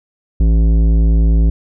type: tone with tanh clipping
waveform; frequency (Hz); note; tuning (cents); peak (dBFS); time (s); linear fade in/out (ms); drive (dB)
triangle; 55; A1; 0; -10; 0.4-1.5; 5; 17
effects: none